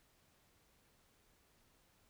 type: silence
effects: pink hiss -72 dBFS RMS until 2.09 s